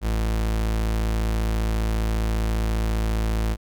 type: tone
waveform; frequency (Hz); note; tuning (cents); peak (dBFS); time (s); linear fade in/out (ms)
40% pulse; 54.8; A1; -6; -20; 0.01-3.57; 50
effects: none